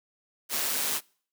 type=noise with amplitude modulation; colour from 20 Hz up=white; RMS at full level=-27 dBFS; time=0.49-1.01 s; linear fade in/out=50 ms; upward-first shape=sine; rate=148 Hz; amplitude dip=40%; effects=noise-tail reverb RT60 0.5 s tail -26 dB re dry + high-pass 200 Hz 12 dB/octave